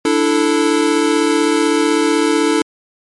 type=chord; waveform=square; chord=D suspended second; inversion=none; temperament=equal; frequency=293.7 / 329.6 / 440 Hz; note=D4 / E4 / A4; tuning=0 / 0 / 0 cents; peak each=-17 dBFS; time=0.05-2.62 s; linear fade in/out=2 ms; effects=MP3 48 kbps